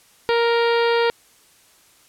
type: harmonic tone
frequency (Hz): 467.4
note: A#4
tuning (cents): +5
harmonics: 1 / 2 / 3 / 4 / 5 / 6 / 7 / 8 / 9 / 10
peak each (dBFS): -17 / -23 / -27 / -29 / -31 / -33 / -34 / -35 / -36 / -37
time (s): 0.29-1.1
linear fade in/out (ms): 0
effects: white hiss -54 dBFS RMS until 2.08 s + low-pass 12000 Hz 12 dB/octave